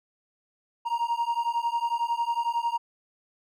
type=beating tone pair; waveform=triangle; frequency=932.3 / 943.3 Hz; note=A#5 / A#5; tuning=0 / +20 cents; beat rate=11 Hz; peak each=-26 / -26 dBFS; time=0.85-2.78 s; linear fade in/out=20 ms; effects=none